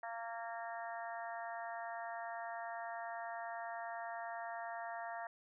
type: harmonic tone with a mistuned harmonic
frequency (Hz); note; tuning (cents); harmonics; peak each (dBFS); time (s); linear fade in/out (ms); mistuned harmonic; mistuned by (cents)
230; A#3; -23; 3 / 4 / 5 / 6 / 7 / 8; -44 / -48 / -53 / -53 / -53 / -51; 0.03-5.27; 2; 7; +24
effects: none

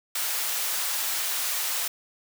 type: high-pass noise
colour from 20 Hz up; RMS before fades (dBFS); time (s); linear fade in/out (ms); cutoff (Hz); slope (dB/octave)
white; -28; 0.15-1.88; 5; 700; 12
effects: none

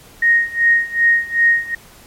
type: tone with tremolo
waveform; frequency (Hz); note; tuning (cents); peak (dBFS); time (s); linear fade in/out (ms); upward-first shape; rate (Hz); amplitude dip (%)
sine; 1864.7; A#6; 0; -8; 0.22-1.75; 5; sine; 2.6; 90
effects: pink hiss -44 dBFS RMS until 2.06 s + MP3 64 kbps

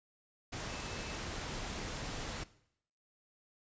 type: tone in noise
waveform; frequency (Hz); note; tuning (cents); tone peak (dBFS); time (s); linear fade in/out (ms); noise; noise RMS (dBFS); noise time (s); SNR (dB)
sine; 2617; E7; -13; -52; 0.68-1.17; 10; pink; -41; 0.52-2.44; -14
effects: noise-tail reverb RT60 0.7 s tail -18 dB re dry + resampled to 16000 Hz

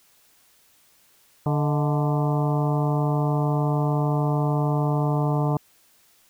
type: harmonic tone with a mistuned harmonic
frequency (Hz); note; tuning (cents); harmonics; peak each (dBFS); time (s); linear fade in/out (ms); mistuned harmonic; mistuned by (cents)
146.83; D3; 0; 1 / 2 / 3 / 4 / 5 / 6 / 7 / 8; -21 / -29 / -31 / -32 / -32 / -33 / -35 / -39; 1.46-5.57; 2; 4; +90
effects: white hiss -59 dBFS RMS until 6.29 s

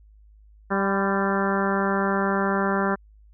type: harmonic tone with a mistuned harmonic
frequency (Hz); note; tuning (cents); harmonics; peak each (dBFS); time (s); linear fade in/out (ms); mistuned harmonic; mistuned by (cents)
196; G3; 0; 1 / 2 / 3 / 4 / 5 / 6 / 7 / 8 / 9; -25 / -27 / -30 / -31 / -30 / -32 / -30 / -32 / -34; 0.7-2.96; 20; 5; +38
effects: added 52 Hz sine -49 dBFS peak until 3.33 s

